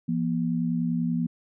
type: tone pair together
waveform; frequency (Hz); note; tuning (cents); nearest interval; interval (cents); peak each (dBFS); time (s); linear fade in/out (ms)
sine; 170 / 240.4; F3 / B3; -46 / -46; tritone; 600; -26; 0.08-1.27; 10
effects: none